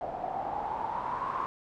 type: noise with low-pass filter sweep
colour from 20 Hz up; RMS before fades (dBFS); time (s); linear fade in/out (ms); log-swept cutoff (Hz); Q
white; -34; 0.01-1.46; 0; 690 to 1100; 10
effects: none